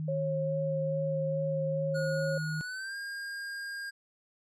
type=tone; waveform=sine; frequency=155.5 Hz; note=D#3; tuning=1 cent flat; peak=-32 dBFS; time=0-2.61 s; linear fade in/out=0 ms
type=tone with vibrato; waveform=sine; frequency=543 Hz; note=C#5; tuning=36 cents flat; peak=-30 dBFS; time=0.08-2.38 s; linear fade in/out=5 ms; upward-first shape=sine; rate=2.4 Hz; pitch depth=14 cents each way
type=tone with pitch glide; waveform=square; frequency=1446 to 1613.7 Hz; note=F#6 to G6; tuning=-40 to +50 cents; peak=-37 dBFS; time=1.94-3.91 s; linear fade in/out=20 ms; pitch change=+190 cents; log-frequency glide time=2.58-2.96 s
effects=low-pass 9000 Hz 12 dB/octave